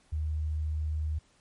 sine tone, 77.1 Hz, D#2, 15 cents flat, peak -28 dBFS, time 0.12-1.19 s, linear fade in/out 10 ms, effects pink hiss -65 dBFS RMS until 1.4 s + MP3 48 kbps

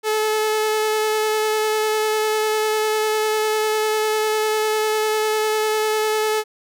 sawtooth tone with vibrato, 431.7 Hz, A4, 33 cents flat, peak -14 dBFS, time 0.03-6.44 s, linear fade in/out 50 ms, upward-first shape square, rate 10 Hz, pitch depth 9 cents each way, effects none

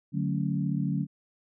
sine chord, D major seventh, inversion none, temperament equal, 146.83 / 185 / 220 / 277.2 Hz, D3 / F#3 / A3 / C#4, 0 / 0 / 0 / 0 cents, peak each -29 / -30 / -34 / -34 dBFS, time 0.12-1.07 s, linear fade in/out 50 ms, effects none

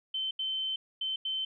sine tone bursts at uneven times, 3082 Hz, G7, 30 cents flat, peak -30 dBFS, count 4, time 0.14-0.31 / 0.39-0.76 / 1.01-1.16 / 1.25-1.45 s, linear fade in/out 5 ms, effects none

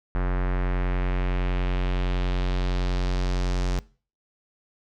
square tone with low-pass filter sweep, 45.37 Hz, F#1, 33 cents flat, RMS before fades -24 dBFS, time 0.15-3.79 s, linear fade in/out 0 ms, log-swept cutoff 1600 to 6200 Hz, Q 1.6, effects noise-tail reverb RT60 0.4 s tail -22 dB re dry

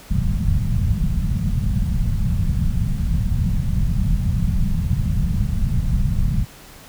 pink low-pass noise, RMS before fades -19 dBFS, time 0.1-6.45 s, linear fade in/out 10 ms, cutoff 200 Hz, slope 48 dB/octave, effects pink hiss -43 dBFS RMS until 6.88 s

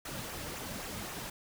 pink noise with flanger, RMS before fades -41 dBFS, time 0.05-1.3 s, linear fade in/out 5 ms, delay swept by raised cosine 0.21 to 2.81 ms, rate 3.8 Hz, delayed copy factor -0.5, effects none

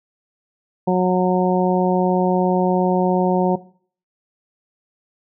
harmonic tone, 182.8 Hz, F#3, 21 cents flat, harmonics 1 / 2 / 3 / 4 / 5, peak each -17 / -20 / -22 / -23 / -24 dBFS, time 0.87-3.56 s, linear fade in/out 10 ms, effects noise-tail reverb RT60 0.5 s tail -19 dB re dry

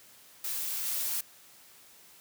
blue noise with level steps, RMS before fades -34 / -32 dBFS, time 0.44-1.21 s, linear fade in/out 5 ms, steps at 0.85 s, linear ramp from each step 2 ms, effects white hiss -56 dBFS RMS until 2.2 s + high-pass 80 Hz 12 dB/octave

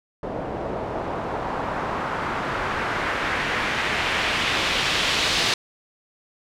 white noise with low-pass filter sweep, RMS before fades -25 dBFS, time 0.23-5.54 s, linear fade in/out 2 ms, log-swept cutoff 580 to 4100 Hz, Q 1.3, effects none

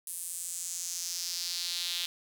sawtooth tone with high-pass filter sweep, 174.2 Hz, F3, 4 cents flat, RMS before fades -36 dBFS, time 0.07-2.06 s, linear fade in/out 2 ms, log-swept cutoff 9800 to 3500 Hz, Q 3, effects none

